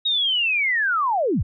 sine linear sweep, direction down, 3803 to 43.58 Hz, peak -18 dBFS, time 0.05-1.43 s, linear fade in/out 10 ms, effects none

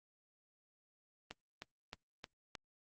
click train, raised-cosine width 0.2 ms, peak -27 dBFS, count 5, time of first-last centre 1.31-2.552 s, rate 3.22 Hz, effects Opus 32 kbps

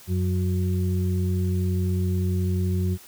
harmonic tone, 91.6 Hz, F#2, 17 cents flat, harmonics 1 / 2 / 4, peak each -22 / -27 / -33 dBFS, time 0.07-2.98 s, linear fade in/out 50 ms, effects white hiss -48 dBFS RMS until 3.07 s

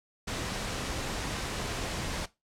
pink noise, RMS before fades -34 dBFS, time 0.27-2.26 s, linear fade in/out 10 ms, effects noise-tail reverb RT60 0.2 s tail -17 dB re dry + low-pass 8000 Hz 12 dB/octave

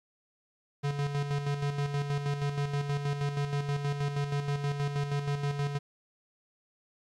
square tone with tremolo, 143 Hz, D3, 46 cents flat, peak -28 dBFS, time 0.83-5.79 s, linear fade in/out 20 ms, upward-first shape square, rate 6.3 Hz, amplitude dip 50%, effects low-pass 6000 Hz 12 dB/octave + 11-bit

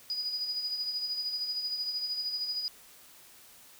sine tone with tremolo, 4931 Hz, D#8, 16 cents flat, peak -29 dBFS, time 0.1-2.68 s, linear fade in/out 0 ms, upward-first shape sine, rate 13 Hz, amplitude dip 50%, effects white hiss -55 dBFS RMS until 3.79 s

